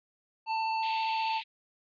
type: tone with vibrato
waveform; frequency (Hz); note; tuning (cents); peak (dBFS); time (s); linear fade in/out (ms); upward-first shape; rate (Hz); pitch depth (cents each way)
square; 890; A5; +20; -29; 0.46-1.42; 50; triangle; 15; 9
type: band-pass noise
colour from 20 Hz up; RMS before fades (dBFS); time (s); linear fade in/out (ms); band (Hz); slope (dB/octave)
pink; -42; 0.82-1.44; 20; 2300 to 4000; 48
effects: resampled to 11025 Hz